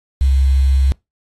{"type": "tone with quantisation", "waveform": "sine", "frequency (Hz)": 67.1, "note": "C2", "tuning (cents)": 44, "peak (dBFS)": -10, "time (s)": [0.21, 0.92], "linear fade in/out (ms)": 0, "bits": 6, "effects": ["noise-tail reverb RT60 0.2 s tail -25 dB re dry", "AAC 32 kbps"]}